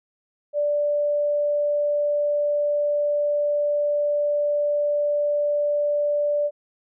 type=tone; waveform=sine; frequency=586 Hz; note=D5; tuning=4 cents flat; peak=-19 dBFS; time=0.53-6.51 s; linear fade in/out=50 ms; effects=none